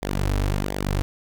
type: tone with flanger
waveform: sawtooth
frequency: 49 Hz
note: G1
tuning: in tune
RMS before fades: -24 dBFS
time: 0.02-1.02 s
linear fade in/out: 0 ms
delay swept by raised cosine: 0.71 to 5.71 ms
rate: 1.4 Hz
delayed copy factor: -0.75
effects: none